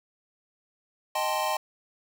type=chord; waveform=square; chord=A half-diminished seventh; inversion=second; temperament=equal; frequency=622.3 / 784 / 880 / 1046.5 Hz; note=Eb5 / G5 / A5 / C6; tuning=0 / 0 / 0 / 0 cents; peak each=-32 dBFS; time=1.15-1.57 s; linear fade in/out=5 ms; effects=none